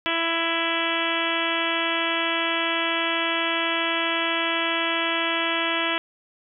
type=harmonic tone; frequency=332.2 Hz; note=E4; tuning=13 cents sharp; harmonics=1 / 2 / 3 / 4 / 5 / 6 / 7 / 8 / 9 / 10; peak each=-31 / -31 / -31 / -31 / -31 / -31 / -31 / -31 / -31 / -31 dBFS; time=0.06-5.98 s; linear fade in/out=0 ms; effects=none